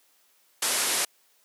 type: low-pass noise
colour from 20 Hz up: white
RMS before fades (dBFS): -26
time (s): 0.62-1.05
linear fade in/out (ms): 5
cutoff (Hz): 12000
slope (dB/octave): 96
effects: white hiss -64 dBFS RMS until 1.44 s + high-pass 300 Hz 12 dB/octave